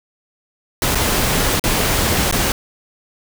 pink noise with dropouts, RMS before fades -17 dBFS, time 0.82-2.52 s, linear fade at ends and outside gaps 1 ms, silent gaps 0.948-0.954 / 1.596-1.639 / 2.312-2.325 s, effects none

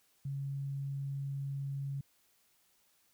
sine tone, 138.59 Hz, C#3, in tune, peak -35 dBFS, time 0.25-2.01 s, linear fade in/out 5 ms, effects white hiss -71 dBFS RMS until 3.13 s

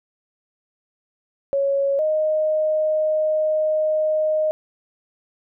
sine tone pair in turn, 554.4 / 619.9 Hz, C#5 / D#5, 0 / -7 cents, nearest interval major second, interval 193 cents, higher second, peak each -17 dBFS, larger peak neither, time 1.53-1.99 / 1.99-4.51 s, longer second, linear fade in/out 0 ms, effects none

